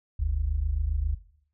sine tone pair together, 46.74 / 74.2 Hz, F#1 / D2, +18 / +18 cents, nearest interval minor sixth, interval 800 cents, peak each -26 / -26 dBFS, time 0.19-1.15 s, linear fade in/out 10 ms, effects noise-tail reverb RT60 0.6 s tail -18 dB re dry

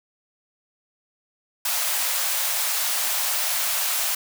white high-pass noise, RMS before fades -24 dBFS, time 1.65-4.15 s, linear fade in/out 5 ms, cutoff 570 Hz, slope 48 dB/octave, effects none

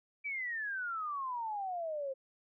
sine exponential sweep, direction down, 2336 to 523.3 Hz, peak -35 dBFS, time 0.24-2.14 s, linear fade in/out 20 ms, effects none

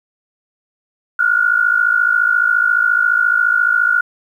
sine tone pair together, 1409 / 1463.4 Hz, F6 / F#6, +15 / -20 cents, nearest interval minor second, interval 65 cents, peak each -14 dBFS, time 1.19-4.01 s, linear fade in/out 5 ms, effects 8-bit

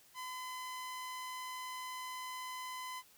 sawtooth tone, 1016 Hz, B5, 49 cents sharp, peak -38 dBFS, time 0.14-3.03 s, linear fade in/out 50 ms, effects white hiss -64 dBFS RMS until 3.17 s

